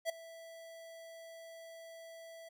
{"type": "tone with ADSR envelope", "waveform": "square", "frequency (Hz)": 659.3, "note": "E5", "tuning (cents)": 0, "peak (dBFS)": -31, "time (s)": [0.05, 2.49], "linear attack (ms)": 44, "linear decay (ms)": 8, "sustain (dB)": -19, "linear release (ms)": 9, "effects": []}